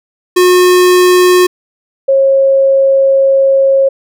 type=tone pair in turn; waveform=square / sine; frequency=361.9 / 542.2 Hz; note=F#4 / C#5; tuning=-38 / -38 cents; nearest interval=perfect fifth; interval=700 cents; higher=second; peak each=-5 dBFS; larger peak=neither; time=0.36-1.47 / 2.08-3.89 s; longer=second; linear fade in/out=10 ms; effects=none